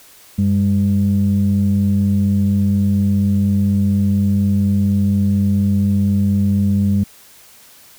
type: tone pair together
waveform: sine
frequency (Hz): 96.1 / 200.3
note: G2 / G3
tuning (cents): -34 / +38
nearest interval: octave + minor second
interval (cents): 1272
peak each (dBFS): -15 / -13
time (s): 0.38-7.04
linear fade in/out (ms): 10
effects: tanh soft clip ceiling -7 dBFS + white hiss -45 dBFS RMS until 7.98 s